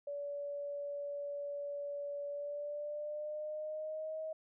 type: tone with pitch glide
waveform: sine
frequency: 573 to 632.1 Hz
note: D5 to D#5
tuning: -43 to +27 cents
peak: -38 dBFS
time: 0.07-4.33 s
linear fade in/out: 5 ms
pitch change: +170 cents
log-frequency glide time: 2.27-4.2 s
effects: none